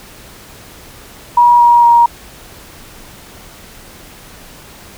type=tone with pitch steps; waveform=sine; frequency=960 / 951.7 / 943.5 Hz; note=B5 / A#5 / A#5; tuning=-49 / +36 / +21 cents; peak=-4 dBFS; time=1.37-2.06 s; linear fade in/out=5 ms; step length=230 ms; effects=pink hiss -37 dBFS RMS until 4.97 s